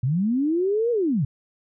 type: linear two-way sweep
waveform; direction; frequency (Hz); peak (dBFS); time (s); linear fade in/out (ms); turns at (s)
sine; up then down; 116.54 to 487.1 to 116.54; -19; 0.03-1.25; 5; 0.91
effects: none